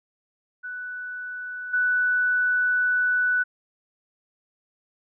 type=tone with level steps; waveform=sine; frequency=1487 Hz; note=F#6; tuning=8 cents sharp; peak=-31 / -19 dBFS; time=0.63-3.44 s; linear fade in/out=20 ms; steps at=1.73 s; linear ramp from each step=10 ms; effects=none